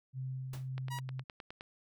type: tone with tremolo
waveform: sine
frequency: 130.7 Hz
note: C3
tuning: 1 cent flat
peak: -36 dBFS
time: 0.13-1.24 s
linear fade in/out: 50 ms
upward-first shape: sine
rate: 1.9 Hz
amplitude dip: 30%
type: noise with exponential decay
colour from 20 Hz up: pink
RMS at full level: -44 dBFS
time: 0.53-0.69 s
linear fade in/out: 5 ms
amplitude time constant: 34 ms
type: click train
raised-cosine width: 0.3 ms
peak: -29 dBFS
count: 9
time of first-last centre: 0.78-1.609 s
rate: 9.65 Hz
type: tone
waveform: sawtooth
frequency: 961 Hz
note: B5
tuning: 48 cents flat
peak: -36 dBFS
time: 0.9-1 s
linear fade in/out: 20 ms
effects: none